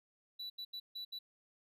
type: tone bursts at uneven times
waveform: triangle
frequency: 3951 Hz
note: B7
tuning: in tune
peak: -40 dBFS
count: 5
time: 0.39-0.5 / 0.58-0.65 / 0.73-0.8 / 0.95-1.05 / 1.12-1.19 s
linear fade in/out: 10 ms
effects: none